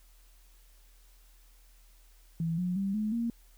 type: tone with pitch steps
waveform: sine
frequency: 164.81 / 179.73 / 195.99 / 213.7 / 233.1 Hz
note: E3 / F3 / G3 / G#3 / A#3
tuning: 0 / +50 / 0 / +50 / 0 cents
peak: -28 dBFS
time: 2.4-3.3 s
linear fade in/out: 2 ms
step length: 180 ms
effects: added 40 Hz sine -56 dBFS peak until 3.57 s + white hiss -65 dBFS RMS until 3.57 s